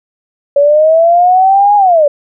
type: linear two-way sweep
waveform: sine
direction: up then down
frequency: 561 to 832 to 562 Hz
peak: -4 dBFS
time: 0.56-2.08 s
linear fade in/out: 5 ms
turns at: 1.76 s
effects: none